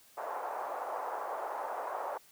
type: band-pass noise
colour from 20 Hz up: white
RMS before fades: -38 dBFS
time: 0.17-2.18 s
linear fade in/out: 10 ms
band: 560 to 1000 Hz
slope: 24 dB/octave
effects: white hiss -61 dBFS RMS until 2.31 s